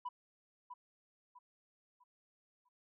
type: tone with echo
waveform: sine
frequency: 987.8 Hz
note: B5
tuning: in tune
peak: -36 dBFS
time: 0.05-0.09 s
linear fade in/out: 10 ms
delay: 650 ms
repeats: 4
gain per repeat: -9 dB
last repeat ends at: 2.69 s
effects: tanh soft clip ceiling -36 dBFS